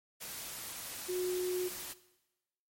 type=tone in noise; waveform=sine; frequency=363.5 Hz; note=F#4; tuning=31 cents flat; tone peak=-32 dBFS; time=1.08-1.69 s; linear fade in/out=20 ms; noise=white; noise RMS=-43 dBFS; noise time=0.2-1.94 s; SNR=+8 dB; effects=noise-tail reverb RT60 1.0 s tail -17 dB re dry + MP3 64 kbps